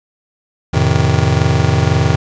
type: chord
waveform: square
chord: F dominant seventh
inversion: none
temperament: just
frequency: 87.31 / 109.13 / 130.96 / 157.15 Hz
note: F2 / A2 / C3 / Eb3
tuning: 0 / -14 / +2 / +18 cents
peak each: -17 dBFS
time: 0.73-2.16 s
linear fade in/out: 10 ms
effects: resampled to 16000 Hz + 7-bit